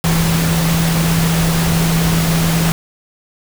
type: tone in noise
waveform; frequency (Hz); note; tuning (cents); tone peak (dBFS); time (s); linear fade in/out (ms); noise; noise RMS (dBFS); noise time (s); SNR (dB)
sine; 164.81; E3; 0; -13; 0.04-2.72; 0; pink; -19; 0.04-2.72; +3
effects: none